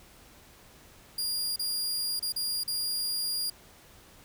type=tone with dropouts; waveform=sawtooth; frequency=4826 Hz; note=D8; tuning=46 cents sharp; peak=-26 dBFS; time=1.18-3.5 s; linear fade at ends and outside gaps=5 ms; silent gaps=1.561-1.593 / 2.195-2.225 / 2.323-2.361 / 2.636-2.677 s; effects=pink hiss -55 dBFS RMS until 4.24 s

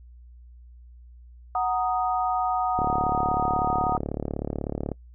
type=chord; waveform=sine; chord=D# minor; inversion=first; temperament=equal; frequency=740 / 932.3 / 1244.5 Hz; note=F#5 / A#5 / D#6; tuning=0 / 0 / 0 cents; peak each=-24 / -30 / -28 dBFS; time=1.55-3.97 s; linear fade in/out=2 ms
type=click train; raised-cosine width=2 ms; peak=-15 dBFS; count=78; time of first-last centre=2.79-4.917 s; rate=36.2 Hz
effects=noise-tail reverb RT60 0.1 s tail -25 dB re dry + added 60 Hz sine -45 dBFS peak until 5.14 s

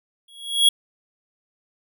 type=tone with exponential growth; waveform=square; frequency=3322 Hz; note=G#7; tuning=in tune; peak=-10 dBFS; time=0.28-0.69 s; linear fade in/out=5 ms; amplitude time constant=87 ms; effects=none

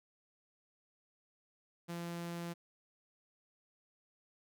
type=tone; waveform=sawtooth; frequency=171.1 Hz; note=F3; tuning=35 cents flat; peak=-36 dBFS; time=1.88-2.54 s; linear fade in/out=20 ms; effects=none

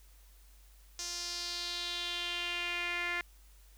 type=tone with band-pass filter sweep; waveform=sawtooth; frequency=349.2 Hz; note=F4; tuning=in tune; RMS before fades=-37 dBFS; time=0.99-3.21 s; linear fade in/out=0 ms; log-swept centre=5900 to 2000 Hz; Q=3.4; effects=added 49 Hz sine -56 dBFS peak until 3.77 s + white hiss -65 dBFS RMS until 3.77 s

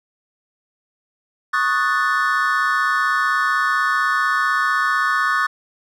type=chord; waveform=triangle; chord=D# half-diminished seventh; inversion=third; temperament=equal; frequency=1108.7 / 1244.5 / 1480 / 1760 Hz; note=C#6 / D#6 / F#6 / A6; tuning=0 / 0 / 0 / 0 cents; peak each=-20 dBFS; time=1.53-5.47 s; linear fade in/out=10 ms; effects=none

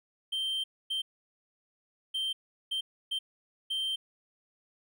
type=tone bursts at uneven times; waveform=triangle; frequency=3136 Hz; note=G7; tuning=in tune; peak=-28 dBFS; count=6; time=0.32-0.64 / 0.9-1.02 / 2.14-2.33 / 2.71-2.81 / 3.11-3.19 / 3.7-3.96 s; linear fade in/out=10 ms; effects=none

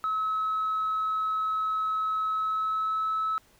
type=tone with pitch glide; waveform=sine; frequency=1289 to 1300.2 Hz; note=E6 to E6; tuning=-39 to -24 cents; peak=-24 dBFS; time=0.04-3.38 s; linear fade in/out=0 ms; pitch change=+15 cents; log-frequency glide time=2.29-3.1 s; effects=tanh soft clip ceiling -22 dBFS + pink hiss -61 dBFS RMS until 3.59 s

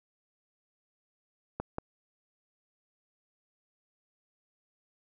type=clicks; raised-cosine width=1 ms; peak=-19 dBFS; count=2; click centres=1.6 / 1.784 s; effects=none

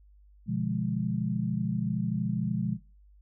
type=chord; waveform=sine; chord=B diminished seventh; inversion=none; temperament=equal; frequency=123.47 / 146.83 / 174.61 / 207.7 Hz; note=B2 / D3 / F3 / Ab3; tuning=0 / 0 / 0 / 0 cents; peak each=-33 / -36 / -31 / -31 dBFS; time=0.46-2.78 s; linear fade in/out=50 ms; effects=noise-tail reverb RT60 0.3 s tail -18 dB re dry + added 50 Hz sine -54 dBFS peak until 3.21 s

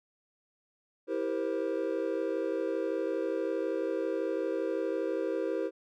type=chord; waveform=triangle; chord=C dominant seventh; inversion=first; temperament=just; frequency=327 / 392.4 / 470.9 / 523.3 Hz; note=E4 / G4 / Bb4 / C5; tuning=-14 / +2 / +18 / 0 cents; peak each=-33 dBFS; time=1.07-5.71 s; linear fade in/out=50 ms; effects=none

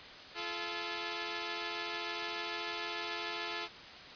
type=tone pair together; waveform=5% pulse; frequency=344 / 431.7 Hz; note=F4 / A4; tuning=-26 / -33 cents; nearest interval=major third; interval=393 cents; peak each=-28 / -28 dBFS; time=0.34-3.69 s; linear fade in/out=50 ms; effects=white hiss -49 dBFS RMS until 4.15 s + resampled to 11025 Hz

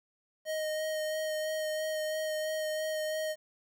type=tone with vibrato; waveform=square; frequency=622.3 Hz; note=D#5; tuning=in tune; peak=-32 dBFS; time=0.45-3.36 s; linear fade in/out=50 ms; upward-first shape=sine; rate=3 Hz; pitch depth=14 cents each way; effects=11-bit

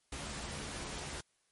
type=noise with comb filter; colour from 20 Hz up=pink; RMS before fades=-42 dBFS; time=0.12-1.21 s; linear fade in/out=5 ms; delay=14 ms; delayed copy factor=+0.55; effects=white hiss -75 dBFS RMS until 1.51 s + MP3 48 kbps

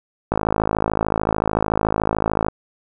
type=click train; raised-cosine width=1 ms; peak=-4 dBFS; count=117; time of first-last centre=0.32-2.484 s; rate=53.6 Hz; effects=none

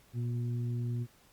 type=harmonic tone; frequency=120 Hz; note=B2; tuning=49 cents flat; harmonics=1 / 2 / 3; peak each=-31 / -42 / -48 dBFS; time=0.13-1.07 s; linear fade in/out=50 ms; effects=pink hiss -63 dBFS RMS until 1.32 s + Opus 48 kbps

